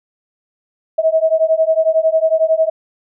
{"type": "beating tone pair", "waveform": "sine", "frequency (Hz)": [636, 647], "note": ["D#5", "E5"], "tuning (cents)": [38, -32], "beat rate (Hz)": 11, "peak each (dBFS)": -14, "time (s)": [0.98, 2.7], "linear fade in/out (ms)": 10, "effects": []}